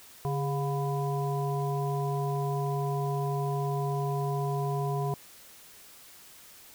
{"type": "harmonic tone with a mistuned harmonic", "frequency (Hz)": 142.1, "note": "C#3", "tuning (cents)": 43, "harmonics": [1, 3, 5, 7], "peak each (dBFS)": [-29, -34, -36, -37], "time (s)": [0.25, 5.14], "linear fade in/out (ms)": 0, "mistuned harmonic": 3, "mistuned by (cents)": -73, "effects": ["white hiss -52 dBFS RMS until 6.74 s"]}